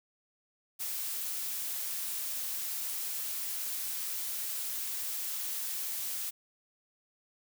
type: noise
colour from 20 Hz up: blue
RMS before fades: -36 dBFS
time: 0.79-6.31 s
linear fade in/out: 20 ms
effects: none